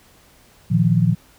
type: chord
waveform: sine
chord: Bb suspended fourth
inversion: none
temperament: equal with one note detuned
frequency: 116.54 / 156.65 / 174.61 Hz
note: Bb2 / Eb3 / F3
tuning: 0 / +12 / 0 cents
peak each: -18 / -18 / -17 dBFS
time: 0.7-1.15 s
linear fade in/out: 20 ms
effects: pink hiss -52 dBFS RMS until 1.38 s